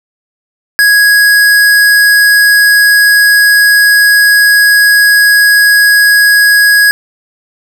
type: tone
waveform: square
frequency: 1661.2 Hz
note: G#6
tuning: in tune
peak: -4 dBFS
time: 0.79-6.91 s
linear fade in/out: 0 ms
effects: none